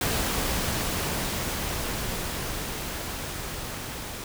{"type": "noise with level ramp", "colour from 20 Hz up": "pink", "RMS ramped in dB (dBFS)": [-26, -36], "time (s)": [0.01, 4.24], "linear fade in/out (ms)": 2, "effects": []}